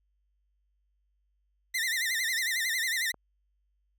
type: tone with vibrato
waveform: sawtooth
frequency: 1928 Hz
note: B6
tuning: 42 cents flat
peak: -24 dBFS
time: 1.74-3.12 s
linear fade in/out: 10 ms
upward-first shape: sine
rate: 11 Hz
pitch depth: 140 cents each way
type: tone with exponential growth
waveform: triangle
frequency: 5274 Hz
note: E8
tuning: in tune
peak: -32 dBFS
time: 2.21-2.39 s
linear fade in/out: 0 ms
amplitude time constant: 37 ms
type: click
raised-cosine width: 1 ms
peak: -31 dBFS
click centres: 3.143 s
effects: added 50 Hz sine -70 dBFS peak until 3.98 s